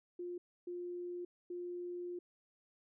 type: tone bursts at uneven times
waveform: sine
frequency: 353.1 Hz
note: F4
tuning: 19 cents sharp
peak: -40 dBFS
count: 3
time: 0.19-0.38 / 0.67-1.25 / 1.5-2.19 s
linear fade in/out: 5 ms
effects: none